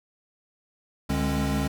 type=tone cluster; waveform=square; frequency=70.7 / 148.6 / 205.7 / 270.4 Hz; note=C#2 / D3 / G#3 / C#4; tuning=+35 / +21 / -16 / -43 cents; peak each=-30 dBFS; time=1.09-1.68 s; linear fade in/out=10 ms; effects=none